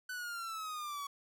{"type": "exponential sweep", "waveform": "45% pulse", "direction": "down", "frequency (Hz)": [1508, 1121], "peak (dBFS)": -39, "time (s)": [0.09, 1.07], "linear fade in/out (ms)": 5, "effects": []}